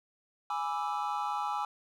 triangle chord, E dominant seventh, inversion first, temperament equal, 830.6 / 987.8 / 1174.7 / 1318.5 Hz, G#5 / B5 / D6 / E6, 0 / 0 / 0 / 0 cents, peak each -32 / -36 / -36 / -36 dBFS, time 0.5-1.65 s, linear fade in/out 2 ms, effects none

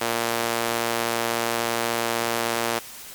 sawtooth tone with high-pass filter, 116.5 Hz, A#2, 1 cent flat, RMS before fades -25 dBFS, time 0.01-2.79 s, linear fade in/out 5 ms, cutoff 480 Hz, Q 0.71, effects white hiss -40 dBFS RMS until 3.14 s + MP3 96 kbps

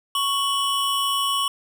square tone pair together, 1109 / 2980 Hz, C#6 / F#7, 0 / +12 cents, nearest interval octave + perfect fourth, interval 1712 cents, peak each -24 dBFS, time 0.15-1.48 s, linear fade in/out 2 ms, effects none

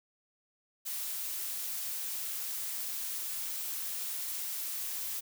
blue noise, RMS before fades -37 dBFS, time 0.85-5.21 s, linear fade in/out 20 ms, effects none

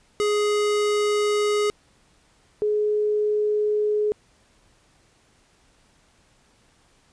square / sine tone pair in turn, 416.7 / 421.3 Hz, G#4 / G#4, +6 / +25 cents, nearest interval unison, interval 19 cents, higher second, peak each -20 / -19 dBFS, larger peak second, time 0.2-1.7 / 2.62-4.12 s, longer neither, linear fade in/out 0 ms, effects pink hiss -60 dBFS RMS until 7.12 s + resampled to 22050 Hz

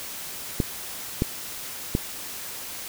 clicks, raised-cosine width 3 ms, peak -8 dBFS, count 3, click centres 0.602 / 1.221 / 1.951 s, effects white hiss -36 dBFS RMS until 2.88 s

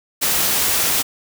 white noise, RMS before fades -18 dBFS, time 0.21-1.03 s, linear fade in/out 20 ms, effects none

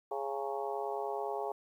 harmonic tone with a mistuned harmonic, 138.1 Hz, C#3, 6 cents flat, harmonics 3 / 4 / 5 / 6 / 7 / 8, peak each -38 / -42 / -40 / -40 / -44 / -47 dBFS, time 0.11-1.52 s, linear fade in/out 5 ms, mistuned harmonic 7, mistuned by -89 cents, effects 11-bit

